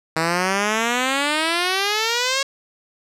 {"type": "exponential sweep", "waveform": "5% pulse", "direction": "up", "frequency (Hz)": [158.5, 554.4], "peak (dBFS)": -7, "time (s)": [0.16, 2.43], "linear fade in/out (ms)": 5, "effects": ["low-pass 9000 Hz 12 dB/octave"]}